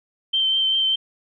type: tone with vibrato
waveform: sine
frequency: 3116 Hz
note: G7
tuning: 11 cents flat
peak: -17 dBFS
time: 0.33-0.96 s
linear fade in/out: 10 ms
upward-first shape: triangle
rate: 5.1 Hz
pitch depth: 19 cents each way
effects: none